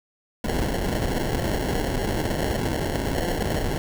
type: noise with sample-and-hold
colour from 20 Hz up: pink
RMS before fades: -25 dBFS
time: 0.44-3.78 s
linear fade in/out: 2 ms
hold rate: 1225 Hz
effects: none